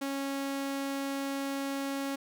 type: tone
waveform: sawtooth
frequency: 275.4 Hz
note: C#4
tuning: 11 cents flat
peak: -28 dBFS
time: 0.01-2.16 s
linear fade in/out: 10 ms
effects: none